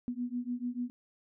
sine beating tone pair, 241.3 / 248.1 Hz, B3 / B3, -40 / +8 cents, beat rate 6.8 Hz, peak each -36 / -36 dBFS, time 0.08-0.9 s, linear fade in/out 0 ms, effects none

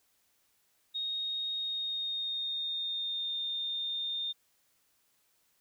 sine tone with pitch glide, 3729 to 3635 Hz, A#7 to A#7, 0 to -44 cents, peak -32 dBFS, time 0.94-4.33 s, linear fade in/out 20 ms, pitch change -44 cents, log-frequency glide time 1.54-3.37 s, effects white hiss -72 dBFS RMS until 5.6 s

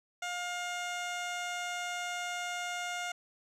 15% pulse tone with low-pass filter, 710 Hz, F5, 28 cents sharp, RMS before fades -37 dBFS, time 0.22-3.12 s, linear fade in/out 5 ms, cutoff 7200 Hz, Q 1.2, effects none

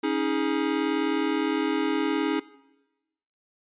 square chord, C# suspended second, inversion none, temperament equal with one note detuned, 277.2 / 316.6 / 415.3 Hz, C#4 / D#4 / G#4, 0 / +30 / 0 cents, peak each -29 / -27 / -30 dBFS, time 0.03-2.4 s, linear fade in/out 10 ms, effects noise-tail reverb RT60 1.0 s tail -19 dB re dry + resampled to 8000 Hz

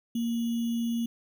sine tone with sample-and-hold, 232.8 Hz, A#3, 2 cents flat, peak -26 dBFS, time 0.15-1.06 s, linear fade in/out 5 ms, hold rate 3150 Hz, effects none

